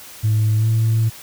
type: tone with pitch glide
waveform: sine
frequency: 108.1 to 112.04 Hz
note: A2 to A2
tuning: -30 to +32 cents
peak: -12 dBFS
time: 0.23-1.1 s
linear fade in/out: 20 ms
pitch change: +62 cents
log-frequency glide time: 0.57-0.67 s
effects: tanh soft clip ceiling -11 dBFS + white hiss -39 dBFS RMS until 1.22 s